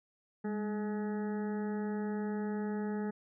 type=harmonic tone with a mistuned harmonic; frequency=211.7 Hz; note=G#3; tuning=33 cents sharp; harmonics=1 / 2 / 3 / 4 / 6 / 7 / 8 / 9; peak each=-34 / -39 / -53 / -46 / -54 / -55 / -53 / -57 dBFS; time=0.44-3.11 s; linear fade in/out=10 ms; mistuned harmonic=1; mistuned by=-48 cents; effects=none